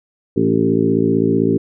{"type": "harmonic tone with a mistuned harmonic", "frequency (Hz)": 55.7, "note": "A1", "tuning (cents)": 22, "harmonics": [2, 3, 4, 5, 6, 7, 8], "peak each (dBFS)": [-24, -21, -19, -18, -24, -18, -23], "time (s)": [0.36, 1.58], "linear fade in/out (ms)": 10, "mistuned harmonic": 6, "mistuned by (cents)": 24, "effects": []}